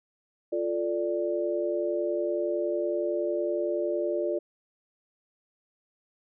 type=chord; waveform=sine; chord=D minor; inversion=first; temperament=equal; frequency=349.2 / 440 / 587.3 Hz; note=F4 / A4 / D5; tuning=0 / 0 / 0 cents; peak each=-29 / -33 / -29 dBFS; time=0.52-4.39 s; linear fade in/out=10 ms; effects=none